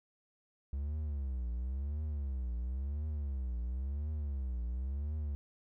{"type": "tone with vibrato", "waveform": "triangle", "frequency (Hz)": 67.4, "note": "C#2", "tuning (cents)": -48, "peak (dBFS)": -32, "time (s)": [0.73, 5.35], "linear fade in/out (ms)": 0, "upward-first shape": "triangle", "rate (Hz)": 0.96, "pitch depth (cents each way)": 250, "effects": []}